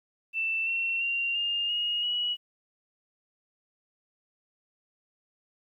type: tone with pitch steps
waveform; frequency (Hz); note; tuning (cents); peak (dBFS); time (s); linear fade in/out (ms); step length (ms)
sine; 2665 / 2715 / 2765 / 2817 / 2870 / 2923; E7 / F7 / F7 / F7 / F7 / F#7; +18 / -50 / -18 / +14 / +47 / -22; -26; 0.33-2.37; 50; 340
effects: 11-bit